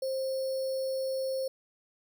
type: tone with sample-and-hold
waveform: sine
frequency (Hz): 529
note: C5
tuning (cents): +19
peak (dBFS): -29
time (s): 0.02-1.48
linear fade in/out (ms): 5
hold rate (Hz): 4900
effects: none